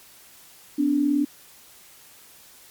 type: tone pair together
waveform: sine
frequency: 251.7 / 290.5 Hz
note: B3 / D4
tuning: +33 / -19 cents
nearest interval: major second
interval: 248 cents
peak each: -25 / -19 dBFS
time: 0.78-1.25 s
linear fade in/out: 10 ms
effects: white hiss -50 dBFS RMS until 2.7 s + MP3 96 kbps